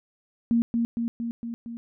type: tone with echo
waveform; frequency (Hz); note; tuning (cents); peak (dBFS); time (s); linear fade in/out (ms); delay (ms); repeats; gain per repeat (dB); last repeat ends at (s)
sine; 233.1; A#3; 0; -18; 0.51-0.62; 0; 230; 5; -3; 1.77
effects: none